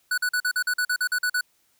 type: tone bursts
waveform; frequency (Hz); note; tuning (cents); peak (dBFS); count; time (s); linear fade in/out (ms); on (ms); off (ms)
square; 1480; F#6; 0; -22; 12; 0.11-1.41; 5; 68; 44
effects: white hiss -66 dBFS RMS until 1.79 s